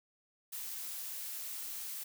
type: noise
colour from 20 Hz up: blue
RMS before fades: -42 dBFS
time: 0.52-2.04 s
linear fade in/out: 10 ms
effects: none